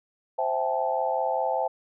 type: chord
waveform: sine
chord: A minor seventh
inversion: first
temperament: equal with one note detuned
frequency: 523.3 / 659.3 / 784 / 868.9 Hz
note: C5 / E5 / G5 / A5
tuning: 0 / 0 / 0 / -22 cents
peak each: -29 dBFS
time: 0.38-1.68 s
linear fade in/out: 10 ms
effects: none